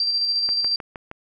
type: tone with tremolo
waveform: sine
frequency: 4709 Hz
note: D8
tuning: 4 cents sharp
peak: -18 dBFS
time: 0-0.76 s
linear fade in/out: 2 ms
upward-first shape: square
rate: 14 Hz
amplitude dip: 30%
type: click train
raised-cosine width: 0.5 ms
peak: -19 dBFS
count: 5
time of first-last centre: 0.49-1.114 s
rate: 6.41 Hz
effects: none